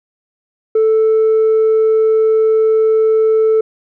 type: tone with tanh clipping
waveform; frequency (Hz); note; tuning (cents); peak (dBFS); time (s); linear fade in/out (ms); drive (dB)
triangle; 440; A4; 0; -9; 0.75-3.61; 5; 6
effects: none